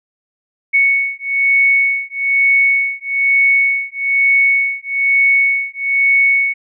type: beating tone pair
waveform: sine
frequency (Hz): 2217 / 2218.1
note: C#7 / C#7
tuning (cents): 0 / 0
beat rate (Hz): 1.1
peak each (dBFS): -14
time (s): 0.73-6.54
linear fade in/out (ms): 20
effects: none